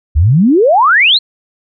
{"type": "exponential sweep", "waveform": "sine", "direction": "up", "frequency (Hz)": [67, 4338], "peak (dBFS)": -5, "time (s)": [0.15, 1.19], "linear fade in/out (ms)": 20, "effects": []}